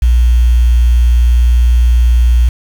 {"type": "tone with quantisation", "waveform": "sine", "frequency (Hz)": 59.7, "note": "A#1", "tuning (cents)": 42, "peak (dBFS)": -5, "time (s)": [0.02, 2.49], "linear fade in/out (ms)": 5, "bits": 5, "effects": []}